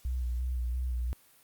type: tone with vibrato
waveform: sine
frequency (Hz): 61.74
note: B1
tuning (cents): 0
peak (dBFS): -29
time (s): 0.05-1.13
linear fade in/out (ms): 0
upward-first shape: square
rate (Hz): 2.9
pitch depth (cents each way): 36
effects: white hiss -61 dBFS RMS until 1.43 s + Opus 48 kbps